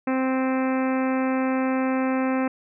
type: harmonic tone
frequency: 261.3 Hz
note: C4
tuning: 2 cents flat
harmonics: 1 / 2 / 3 / 4 / 5 / 6 / 7 / 8 / 9 / 10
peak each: -22 / -28 / -32 / -34 / -36 / -38 / -39 / -40 / -41 / -42 dBFS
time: 0.07-2.48 s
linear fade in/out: 5 ms
effects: none